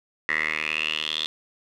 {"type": "tone with band-pass filter sweep", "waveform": "10% pulse", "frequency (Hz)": 77.5, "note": "D#2", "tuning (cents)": -6, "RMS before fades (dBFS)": -27, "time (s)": [0.29, 1.26], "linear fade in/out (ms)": 0, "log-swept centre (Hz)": [1900, 3600], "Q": 8.4, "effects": []}